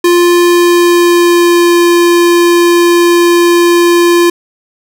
square tone with pitch glide, 349.2 to 345.8 Hz, F4 to F4, 0 to -17 cents, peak -5 dBFS, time 0.04-4.3 s, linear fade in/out 5 ms, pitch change -17 cents, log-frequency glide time 0.39-1.79 s, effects none

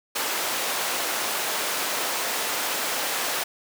pink high-pass noise, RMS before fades -27 dBFS, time 0.15-3.44 s, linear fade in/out 10 ms, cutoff 550 Hz, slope 12 dB/octave, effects none

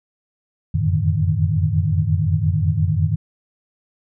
sine tone cluster, 88.1 / 93.8 / 108.1 / 149.3 / 158 Hz, F2 / F#2 / A2 / D3 / D#3, +16 / +24 / -30 / +29 / +27 cents, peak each -22 dBFS, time 0.74-3.16 s, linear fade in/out 10 ms, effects none

